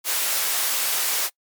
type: high-pass noise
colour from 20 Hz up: white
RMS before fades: -23 dBFS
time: 0.04-1.3 s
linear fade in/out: 50 ms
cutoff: 540 Hz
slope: 12 dB/octave
effects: noise-tail reverb RT60 0.1 s tail -25 dB re dry + MP3 96 kbps